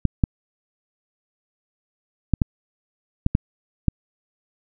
clicks, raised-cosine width 5 ms, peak -4 dBFS, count 7, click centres 0.053 / 0.238 / 2.337 / 2.418 / 3.264 / 3.351 / 3.883 s, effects none

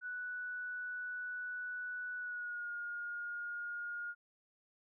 sine tone with pitch glide, 1480 to 1426.3 Hz, F#6 to F6, 0 to +36 cents, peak -39 dBFS, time 0.01-4.15 s, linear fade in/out 50 ms, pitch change -64 cents, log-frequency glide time 2.17-2.71 s, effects none

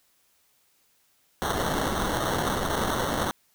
white noise with sample-and-hold, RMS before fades -27 dBFS, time 1.42-3.31 s, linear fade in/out 0 ms, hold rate 2450 Hz, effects white hiss -66 dBFS RMS until 3.54 s

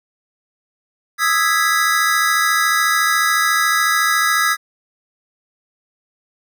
square chord, E major seventh, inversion third, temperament equal, 1244.5 / 1318.5 / 1661.2 / 1975.5 Hz, D#6 / E6 / G#6 / B6, 0 / 0 / 0 / 0 cents, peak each -21 / -21 / -19 / -21 dBFS, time 1.18-4.57 s, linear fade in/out 50 ms, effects none

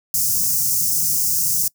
white band-stop noise, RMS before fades -19 dBFS, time 0.14-1.68 s, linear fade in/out 2 ms, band 190 to 5300 Hz, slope 48 dB/octave, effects noise-tail reverb RT60 0.1 s tail -24 dB re dry + high-pass 100 Hz 12 dB/octave

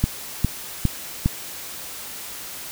click train, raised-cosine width 5 ms, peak -5 dBFS, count 4, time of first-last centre 0.04-1.26 s, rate 2.46 Hz, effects white hiss -35 dBFS RMS until 2.71 s

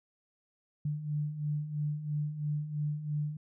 sine beating tone pair, 146.83 / 149.83 Hz, D3 / D3, 0 / +35 cents, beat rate 3 Hz, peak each -38 / -32 dBFS, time 0.85-3.37 s, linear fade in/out 5 ms, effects none

